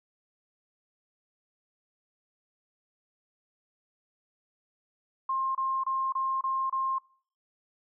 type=tone bursts; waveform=sine; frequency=1062 Hz; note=C6; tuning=25 cents sharp; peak=-26 dBFS; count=6; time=5.29-6.985 s; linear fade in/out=5 ms; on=260 ms; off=27 ms; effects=noise-tail reverb RT60 0.5 s tail -26 dB re dry